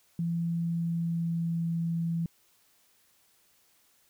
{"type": "tone with pitch glide", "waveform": "sine", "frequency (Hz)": [168.6, 167.05], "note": ["E3", "E3"], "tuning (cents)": [39, 23], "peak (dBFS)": -27, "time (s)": [0.19, 2.26], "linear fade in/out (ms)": 2, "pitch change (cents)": -16, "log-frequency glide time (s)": [0.47, 1.63], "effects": ["white hiss -66 dBFS RMS until 4.09 s"]}